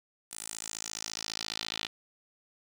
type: tone with band-pass filter sweep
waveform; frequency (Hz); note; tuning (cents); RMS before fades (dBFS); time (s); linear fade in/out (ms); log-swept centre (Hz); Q
10% pulse; 54.6; A1; -13; -39; 0.31-1.87; 5; 9400 to 3500; 2.6
effects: none